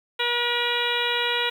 harmonic tone, 479.9 Hz, B4, 50 cents flat, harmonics 1 / 2 / 3 / 4 / 5 / 6 / 7 / 8, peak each -30 / -30 / -30 / -30 / -30 / -30 / -30 / -30 dBFS, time 0.19-1.5 s, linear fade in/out 10 ms, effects 8-bit

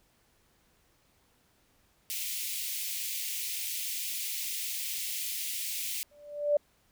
white high-pass noise, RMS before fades -35 dBFS, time 2.1-6.03 s, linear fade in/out 0 ms, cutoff 2100 Hz, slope 48 dB/octave
sine tone with exponential growth, 586 Hz, D5, 4 cents flat, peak -19 dBFS, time 6.11-6.57 s, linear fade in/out 5 ms, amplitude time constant 100 ms
effects pink hiss -68 dBFS RMS until 6.91 s

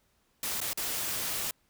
white noise with dropouts, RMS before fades -33 dBFS, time 0.43-1.51 s, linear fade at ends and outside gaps 2 ms, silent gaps 0.604-0.614 / 0.732-0.774 s, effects pink hiss -71 dBFS RMS until 1.69 s

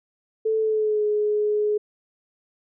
sine tone with pitch glide, 440 to 420.4 Hz, A4 to G#4, 0 to +21 cents, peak -19 dBFS, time 0.45-1.78 s, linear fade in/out 10 ms, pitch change -79 cents, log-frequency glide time 0.59-1.05 s, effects none

